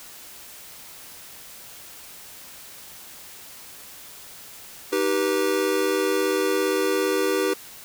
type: chord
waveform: square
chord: Eb augmented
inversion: none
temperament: just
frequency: 311.1 / 388.9 / 486.1 Hz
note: Eb4 / G4 / B4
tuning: 0 / -14 / -28 cents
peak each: -28 / -24 / -26 dBFS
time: 4.92-7.54 s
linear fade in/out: 10 ms
effects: white hiss -43 dBFS RMS until 7.84 s